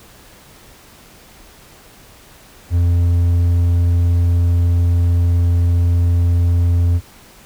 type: tone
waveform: triangle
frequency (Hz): 86.5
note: F2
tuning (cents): -16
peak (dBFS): -9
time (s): 2.7-7.01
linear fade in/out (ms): 50
effects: pink hiss -44 dBFS RMS until 7.45 s